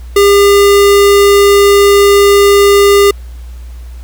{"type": "tone", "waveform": "square", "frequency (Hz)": 402.8, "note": "G4", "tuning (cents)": 47, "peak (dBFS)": -4, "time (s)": [0.16, 3.11], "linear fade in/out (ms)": 5, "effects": ["added 60 Hz sine -24 dBFS peak until 4.03 s", "pink hiss -44 dBFS RMS until 4.03 s"]}